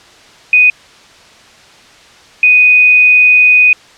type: tone bursts at uneven times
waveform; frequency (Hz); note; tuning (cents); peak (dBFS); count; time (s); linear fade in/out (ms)
sine; 2489; D#7; 0; -3; 2; 0.53-0.7 / 2.43-3.73; 2
effects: white hiss -40 dBFS RMS until 3.97 s + low-pass 5000 Hz 12 dB/octave